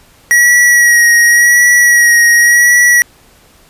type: tone with vibrato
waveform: square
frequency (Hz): 1912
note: A#6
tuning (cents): +43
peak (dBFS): -5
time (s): 0.31-3.02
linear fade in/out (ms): 0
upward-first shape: sine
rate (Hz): 0.9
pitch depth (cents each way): 26
effects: pink hiss -45 dBFS RMS until 3.69 s + resampled to 32000 Hz